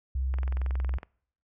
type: tone with pitch glide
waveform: sine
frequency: 65.41 to 64.36 Hz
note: C2 to C2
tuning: 0 to -28 cents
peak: -26 dBFS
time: 0.15-0.98 s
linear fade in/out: 5 ms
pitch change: -28 cents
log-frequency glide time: 0.26-0.72 s
type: click train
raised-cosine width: 0.5 ms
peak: -26 dBFS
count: 16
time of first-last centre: 0.34-1.031 s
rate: 21.7 Hz
effects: noise-tail reverb RT60 0.6 s tail -25 dB re dry